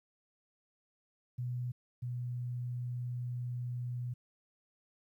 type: tone pair in turn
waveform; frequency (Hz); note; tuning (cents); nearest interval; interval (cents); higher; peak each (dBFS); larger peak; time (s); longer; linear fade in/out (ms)
sine; 123.47 / 122.76; B2 / B2; 0 / -10; unison; 10; first; -34 / -35; first; 1.38-1.72 / 2.02-4.14; second; 10
effects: 12-bit